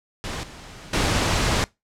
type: noise with level steps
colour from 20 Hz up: pink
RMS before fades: -30 / -41 / -21 dBFS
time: 0.24-1.64 s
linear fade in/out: 0 ms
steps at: 0.43 / 0.93 s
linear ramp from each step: 5 ms
effects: noise-tail reverb RT60 0.2 s tail -22 dB re dry + low-pass 7000 Hz 12 dB/octave